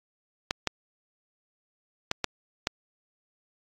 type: clicks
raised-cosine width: 0.2 ms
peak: -8 dBFS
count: 5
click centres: 0.509 / 0.673 / 2.114 / 2.243 / 2.671 s
effects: AAC 64 kbps